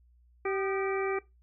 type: harmonic tone with a mistuned harmonic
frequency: 387.1 Hz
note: G4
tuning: 22 cents flat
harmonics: 1 / 2 / 3 / 4 / 5 / 6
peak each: -29 / -38 / -38 / -44 / -42 / -39 dBFS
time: 0.45-1.19 s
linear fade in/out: 5 ms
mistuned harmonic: 3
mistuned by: +77 cents
effects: noise-tail reverb RT60 0.2 s tail -19 dB re dry + added 60 Hz sine -59 dBFS peak until 1.42 s